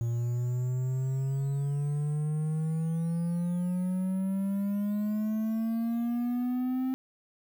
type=exponential sweep; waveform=triangle; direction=up; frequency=116.54 to 261.6 Hz; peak=-25 dBFS; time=0.01-6.94 s; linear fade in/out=0 ms; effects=9-bit